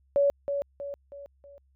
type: tone with echo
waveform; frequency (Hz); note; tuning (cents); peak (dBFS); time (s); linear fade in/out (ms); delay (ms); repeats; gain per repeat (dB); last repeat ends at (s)
sine; 565; C#5; +33; -19; 0.16-0.3; 0; 320; 4; -7; 1.58
effects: added 67 Hz sine -62 dBFS peak until 1.75 s